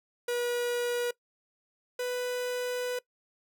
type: tone pair in turn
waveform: 45% pulse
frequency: 483.3 / 495.7 Hz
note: B4 / B4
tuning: -38 / +6 cents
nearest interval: unison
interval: 44 cents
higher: second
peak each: -28 / -30 dBFS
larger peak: first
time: 0.28-1.11 / 1.99-2.99 s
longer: second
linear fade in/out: 5 ms
effects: noise-tail reverb RT60 0.1 s tail -21 dB re dry